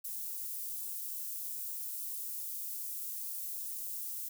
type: high-pass noise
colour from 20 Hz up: white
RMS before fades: -40 dBFS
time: 0.04-4.29 s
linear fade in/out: 10 ms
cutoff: 11000 Hz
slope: 12 dB/octave
effects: none